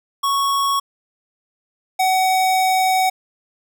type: tone pair in turn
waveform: square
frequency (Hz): 1108.7 / 751.8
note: C#6 / F#5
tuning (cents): 0 / +27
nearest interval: perfect fifth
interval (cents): 673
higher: first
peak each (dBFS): -17 / -15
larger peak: second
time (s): 0.23-0.8 / 1.99-3.1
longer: second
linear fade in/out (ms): 10
effects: none